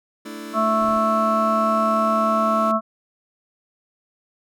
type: chord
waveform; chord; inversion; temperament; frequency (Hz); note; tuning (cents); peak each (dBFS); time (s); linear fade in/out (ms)
sawtooth; A suspended fourth; none; just; 220 / 293.3 / 330; A3 / D4 / E4; 0 / -2 / +2; -32; 0.25-2.72; 10
type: harmonic tone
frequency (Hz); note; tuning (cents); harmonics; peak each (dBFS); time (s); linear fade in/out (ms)
220; A3; 0; 1 / 3 / 5 / 6; -22 / -22 / -22 / -22; 0.53-2.81; 50
type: noise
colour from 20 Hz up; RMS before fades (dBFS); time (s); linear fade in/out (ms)
brown; -42; 0.81-0.98; 10
effects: none